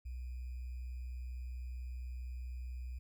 sine tone with sample-and-hold, 62.2 Hz, B1, 13 cents sharp, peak -40 dBFS, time 0.05-2.99 s, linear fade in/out 10 ms, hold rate 2450 Hz, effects none

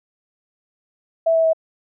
sine tone with pitch steps, 657 / 651.3 / 645.7 Hz, E5 / E5 / E5, -6 / -21 / -36 cents, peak -13 dBFS, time 1.26-1.533 s, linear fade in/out 10 ms, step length 91 ms, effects none

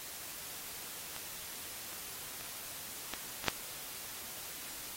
clicks, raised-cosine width 0.2 ms, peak -23 / -30 / -28 / -19 / -21 / -9 dBFS, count 6, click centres 1.164 / 1.93 / 2.41 / 3.137 / 3.442 / 3.483 s, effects white hiss -45 dBFS RMS until 4.96 s + AAC 48 kbps

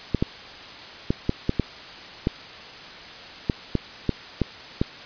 clicks, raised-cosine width 3 ms, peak -7 dBFS, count 12, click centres 0.147 / 0.225 / 1.105 / 1.294 / 1.494 / 1.597 / 2.271 / 3.498 / 3.753 / 4.093 / 4.417 / 4.815 s, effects white hiss -40 dBFS RMS until 5.05 s + resampled to 11025 Hz

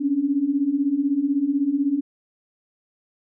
sine beating tone pair, 270 / 286 Hz, C#4 / D4, -45 / -46 cents, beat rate 16 Hz, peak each -24 / -20 dBFS, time 0-2.01 s, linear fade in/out 20 ms, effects none

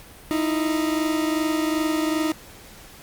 40% pulse tone pair together, 311.1 / 333.7 Hz, D#4 / E4, 0 / +21 cents, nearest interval minor second, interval 121 cents, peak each -21 / -27 dBFS, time 0.31-2.32 s, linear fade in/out 0 ms, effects pink hiss -45 dBFS RMS until 3.02 s + Opus 48 kbps

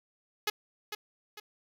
5% pulse tone with echo, 421.6 Hz, G#4, 26 cents sharp, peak -16 dBFS, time 0.47-0.5 s, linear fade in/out 5 ms, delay 450 ms, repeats 2, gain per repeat -8 dB, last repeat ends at 1.4 s, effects none

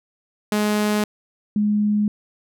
sawtooth / sine tone pair in turn, 210 / 208.9 Hz, G#3 / G#3, +19 / +10 cents, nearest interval unison, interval 9 cents, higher first, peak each -14 / -16 dBFS, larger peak first, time 0.52-1.04 / 1.56-2.08 s, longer neither, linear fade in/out 2 ms, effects none

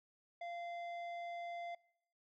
square tone with low-pass filter, 691 Hz, F5, 19 cents flat, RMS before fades -45 dBFS, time 0.41-1.75 s, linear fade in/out 5 ms, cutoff 2300 Hz, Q 0.96, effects noise-tail reverb RT60 0.9 s tail -25 dB re dry

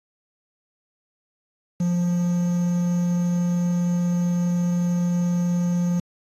triangle tone with quantisation, 175.4 Hz, F3, 8 cents sharp, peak -17 dBFS, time 1.8-6 s, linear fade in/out 5 ms, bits 7, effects AAC 32 kbps

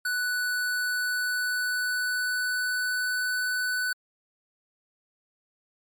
square tone with pitch glide, 1485 to 1496.2 Hz, F#6 to F#6, +6 to +19 cents, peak -26 dBFS, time 0.05-3.93 s, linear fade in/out 5 ms, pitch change +13 cents, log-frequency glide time 0.45-3.36 s, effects MP3 64 kbps

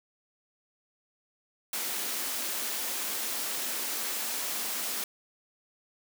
white high-pass noise, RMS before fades -33 dBFS, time 1.73-5.04 s, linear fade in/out 2 ms, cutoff 200 Hz, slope 96 dB/octave, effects none

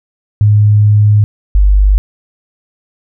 sine tone pair in turn, 104.8 / 49.46 Hz, G#2 / G1, +16 / +16 cents, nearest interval octave + minor second, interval 1300 cents, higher first, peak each -4 dBFS, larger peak neither, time 0.41-1.24 / 1.55-1.98 s, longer first, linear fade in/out 0 ms, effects none

